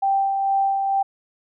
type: tone with tremolo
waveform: sine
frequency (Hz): 784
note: G5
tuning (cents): 0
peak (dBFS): -16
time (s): 0.02-1.03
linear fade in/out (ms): 10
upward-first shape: sine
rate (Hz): 2.2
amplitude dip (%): 35
effects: none